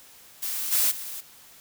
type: noise with level steps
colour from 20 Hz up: blue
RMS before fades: -30 / -22 / -36 dBFS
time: 0.42-1.21 s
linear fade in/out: 10 ms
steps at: 0.71 / 0.9 s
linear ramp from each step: 20 ms
effects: white hiss -51 dBFS RMS until 1.6 s